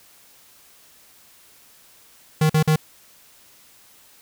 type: tone bursts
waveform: square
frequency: 155.56 Hz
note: D#3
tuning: in tune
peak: -15 dBFS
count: 3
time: 2.41-2.76 s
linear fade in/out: 5 ms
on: 86 ms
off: 46 ms
effects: white hiss -52 dBFS RMS until 4.21 s